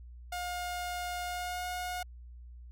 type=tone with pitch glide; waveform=sawtooth; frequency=713 to 721.7 Hz; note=F5 to F#5; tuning=+36 to -43 cents; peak=-31 dBFS; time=0.32-2.03 s; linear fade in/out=5 ms; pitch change=+21 cents; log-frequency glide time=1.25-1.67 s; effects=added 60 Hz sine -46 dBFS peak until 2.71 s